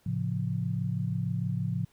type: chord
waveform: sine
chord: A augmented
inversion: none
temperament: equal with one note detuned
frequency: 110 / 136.37 / 174.61 Hz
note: A2 / C#3 / E#3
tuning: 0 / -28 / 0 cents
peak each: -32 dBFS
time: 0.06-1.85 s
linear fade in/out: 5 ms
effects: pink hiss -66 dBFS RMS until 1.92 s